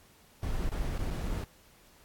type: noise with dropouts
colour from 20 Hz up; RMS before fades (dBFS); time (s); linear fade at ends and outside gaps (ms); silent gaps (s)
brown; -32; 0.43-1.44; 2; 0.692-0.717 / 0.981-0.991 / 1.103-1.107
effects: pink hiss -60 dBFS RMS until 2.04 s + AAC 64 kbps